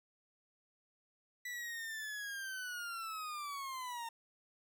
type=linear sweep; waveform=40% pulse; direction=down; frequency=1975.5 to 909 Hz; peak=-40 dBFS; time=1.45-4.09 s; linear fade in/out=5 ms; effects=none